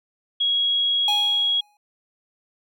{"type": "tone", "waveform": "sine", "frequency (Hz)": 3313, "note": "G#7", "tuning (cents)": -5, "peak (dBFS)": -18, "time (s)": [0.4, 1.61], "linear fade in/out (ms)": 10}
{"type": "tone with exponential decay", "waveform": "square", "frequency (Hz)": 830.6, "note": "G#5", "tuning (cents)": 0, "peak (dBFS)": -23, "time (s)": [1.08, 1.77], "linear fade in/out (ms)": 2, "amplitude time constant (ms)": 150}
{"effects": []}